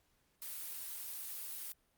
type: noise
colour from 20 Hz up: blue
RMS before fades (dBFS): -44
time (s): 0.42-1.72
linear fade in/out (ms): 0
effects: pink hiss -75 dBFS RMS until 1.97 s + Opus 48 kbps